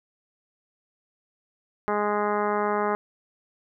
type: harmonic tone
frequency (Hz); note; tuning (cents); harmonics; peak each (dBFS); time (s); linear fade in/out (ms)
207.7; G#3; 0; 1 / 2 / 3 / 4 / 5 / 6 / 7 / 8 / 9 / 10; -32 / -27 / -31 / -29 / -31 / -31 / -37 / -40 / -42 / -44; 1.88-2.95; 0
effects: none